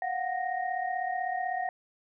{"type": "tone cluster", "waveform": "sine", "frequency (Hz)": [707, 743, 1861], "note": ["F5", "F#5", "A#6"], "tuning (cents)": [21, 7, -3], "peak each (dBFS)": [-34, -31, -37], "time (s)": [0.02, 1.69], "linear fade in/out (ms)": 2, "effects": []}